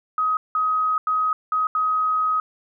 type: tone bursts at uneven times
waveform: sine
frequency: 1262 Hz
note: D#6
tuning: 24 cents sharp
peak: -18 dBFS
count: 5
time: 0.18-0.37 / 0.55-0.98 / 1.07-1.33 / 1.52-1.67 / 1.75-2.4 s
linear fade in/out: 2 ms
effects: none